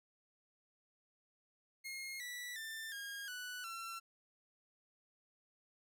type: tone with pitch steps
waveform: sawtooth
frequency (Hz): 2146 / 1956.6 / 1783.8 / 1626.4 / 1482.8 / 1351.9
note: C7 / B6 / A6 / G#6 / F#6 / E6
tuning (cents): +43 / -17 / +23 / -37 / +3 / +43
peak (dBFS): -40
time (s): 1.84-4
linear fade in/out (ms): 20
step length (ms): 360
effects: none